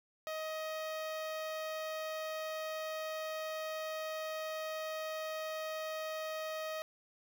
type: tone with notch filter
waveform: sawtooth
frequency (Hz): 629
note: D#5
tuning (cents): +19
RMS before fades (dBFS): -40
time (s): 0.27-6.82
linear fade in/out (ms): 0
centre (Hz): 8500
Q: 1.3
effects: none